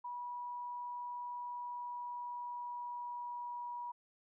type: tone with pitch glide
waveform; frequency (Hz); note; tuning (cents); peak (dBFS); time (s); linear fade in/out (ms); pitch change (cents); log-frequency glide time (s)
sine; 973 to 965.7; B5 to B5; -26 to -39; -40; 0.04-3.92; 10; -13; 1.31-3.81
effects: none